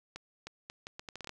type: accelerating click train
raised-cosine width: 0.2 ms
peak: -25 dBFS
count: 11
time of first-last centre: 0.16-1.294 s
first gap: 310 ms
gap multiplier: 0.74
effects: none